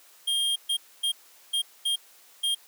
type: tone bursts at uneven times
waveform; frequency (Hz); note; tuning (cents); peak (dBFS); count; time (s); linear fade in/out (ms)
square; 3218; G7; +45; -24; 6; 0.27-0.56 / 0.69-0.77 / 1.03-1.12 / 1.53-1.62 / 1.85-1.96 / 2.43-2.55; 10
effects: white hiss -55 dBFS RMS until 2.67 s + high-pass 400 Hz 12 dB/octave